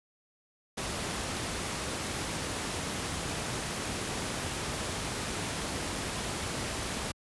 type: noise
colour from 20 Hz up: pink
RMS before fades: -34 dBFS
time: 0.77-7.12 s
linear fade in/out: 10 ms
effects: high-pass 60 Hz 12 dB/octave + resampled to 24000 Hz